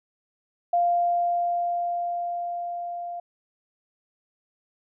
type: tone with level ramp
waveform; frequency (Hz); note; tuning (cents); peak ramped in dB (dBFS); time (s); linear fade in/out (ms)
sine; 697; F5; -4; -18 to -31; 0.73-3.2; 5
effects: none